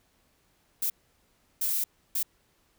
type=noise bursts at uneven times; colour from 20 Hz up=violet; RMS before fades=-28 dBFS; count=3; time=0.82-0.9 / 1.61-1.84 / 2.15-2.23 s; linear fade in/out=5 ms; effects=pink hiss -68 dBFS RMS until 2.78 s